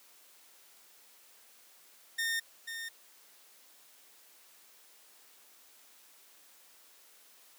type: tone with echo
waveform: sawtooth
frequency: 1828 Hz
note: A#6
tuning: 34 cents flat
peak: -27 dBFS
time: 2.18-2.4 s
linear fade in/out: 10 ms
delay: 490 ms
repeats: 1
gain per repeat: -8 dB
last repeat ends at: 2.89 s
effects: white hiss -60 dBFS RMS until 7.58 s + high-pass 300 Hz 12 dB/octave